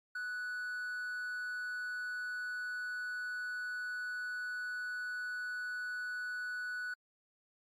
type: tone with amplitude modulation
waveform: triangle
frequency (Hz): 1480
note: F#6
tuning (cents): 0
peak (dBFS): -34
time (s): 0.15-6.94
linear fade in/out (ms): 5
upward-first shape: sine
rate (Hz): 212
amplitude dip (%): 30
effects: AAC 64 kbps